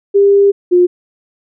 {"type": "tone pair in turn", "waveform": "sine", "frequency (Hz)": [400, 356.4], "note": ["G4", "F4"], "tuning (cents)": [35, 35], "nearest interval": "major second", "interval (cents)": 200, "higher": "first", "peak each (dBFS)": [-5, -5], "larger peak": "neither", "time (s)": [[0.14, 0.52], [0.71, 0.87]], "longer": "first", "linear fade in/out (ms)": 20, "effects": []}